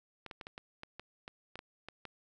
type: clicks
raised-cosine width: 0.3 ms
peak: -28 dBFS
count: 12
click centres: 0.263 / 0.312 / 0.412 / 0.469 / 0.579 / 0.834 / 0.996 / 1.279 / 1.556 / 1.591 / 1.886 / 2.053 s
effects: none